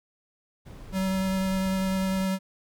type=noise; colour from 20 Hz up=brown; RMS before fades=-41 dBFS; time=0.65-2.26 s; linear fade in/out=20 ms
type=tone with vibrato; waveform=square; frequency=190 Hz; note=F#3; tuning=46 cents sharp; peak=-25 dBFS; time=0.92-2.39 s; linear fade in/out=50 ms; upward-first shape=sine; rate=10 Hz; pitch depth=10 cents each way
effects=none